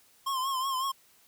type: tone with vibrato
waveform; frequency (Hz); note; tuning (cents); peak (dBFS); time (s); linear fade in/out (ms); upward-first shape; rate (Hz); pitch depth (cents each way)
square; 1060; C6; +22; -29; 0.26-0.92; 10; triangle; 5.4; 80
effects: white hiss -62 dBFS RMS until 1.27 s